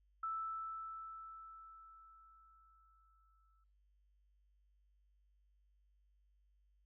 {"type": "tone with exponential decay", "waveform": "sine", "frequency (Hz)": 1318.5, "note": "E6", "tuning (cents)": 0, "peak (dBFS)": -37, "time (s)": [0.23, 3.64], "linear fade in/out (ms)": 5, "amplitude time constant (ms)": 740, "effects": ["noise-tail reverb RT60 0.3 s tail -20 dB re dry", "added 50 Hz sine -70 dBFS peak until 6.85 s"]}